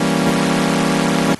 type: chord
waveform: sawtooth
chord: E diminished seventh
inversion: none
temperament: equal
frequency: 164.81 / 196 / 233.1 / 277.2 Hz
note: E3 / G3 / Bb3 / Db4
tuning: 0 / 0 / 0 / 0 cents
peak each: -16 dBFS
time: 0-1.35 s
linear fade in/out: 5 ms
effects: pink hiss -38 dBFS RMS until 1.39 s + AAC 32 kbps